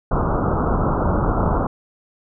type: low-pass noise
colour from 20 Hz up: pink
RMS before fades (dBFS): -19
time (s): 0.11-1.67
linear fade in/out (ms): 5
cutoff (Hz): 1400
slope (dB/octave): 96
effects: none